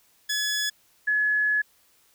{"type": "tone pair in turn", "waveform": ["15% pulse", "sine"], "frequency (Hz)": [1700, 1700], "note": ["G#6", "G#6"], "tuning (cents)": [40, 40], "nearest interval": "unison", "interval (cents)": 0, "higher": "neither", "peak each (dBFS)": [-18, -20], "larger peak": "first", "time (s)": [[0.29, 0.7], [1.07, 1.62]], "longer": "second", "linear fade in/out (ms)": 10, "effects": ["white hiss -62 dBFS RMS until 2.14 s"]}